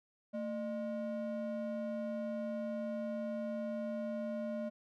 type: ring-modulated tone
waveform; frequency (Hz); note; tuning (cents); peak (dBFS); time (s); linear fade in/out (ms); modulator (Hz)
triangle; 415.3; G#4; 0; -31; 0.33-4.7; 20; 191
effects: none